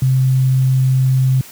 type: tone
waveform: sine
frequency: 130.81 Hz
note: C3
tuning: in tune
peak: -10 dBFS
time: 0.02-1.41 s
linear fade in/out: 2 ms
effects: white hiss -38 dBFS RMS until 1.51 s + high-pass 60 Hz 12 dB/octave